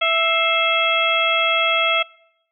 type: harmonic tone with a mistuned harmonic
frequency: 659.3 Hz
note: E5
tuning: in tune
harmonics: 1 / 2 / 3 / 4 / 5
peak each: -22 / -22 / -22 / -22 / -22 dBFS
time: 0.01-2.03 s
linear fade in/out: 10 ms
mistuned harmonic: 3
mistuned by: +120 cents
effects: noise-tail reverb RT60 0.8 s tail -24 dB re dry